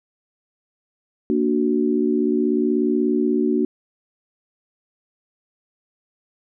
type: chord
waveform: sine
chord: Bb augmented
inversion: none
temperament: equal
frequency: 233.1 / 293.7 / 370 Hz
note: Bb3 / D4 / F#4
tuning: 0 / 0 / 0 cents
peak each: -21 dBFS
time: 1.3-3.65 s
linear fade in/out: 0 ms
effects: none